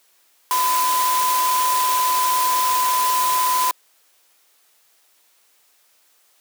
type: tone in noise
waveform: sine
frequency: 1008 Hz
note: B5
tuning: 35 cents sharp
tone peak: -17 dBFS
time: 0.51-3.71 s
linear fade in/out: 0 ms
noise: white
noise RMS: -24 dBFS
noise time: 0.51-3.71 s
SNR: +4 dB
effects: white hiss -59 dBFS RMS until 6.4 s + high-pass 400 Hz 12 dB/octave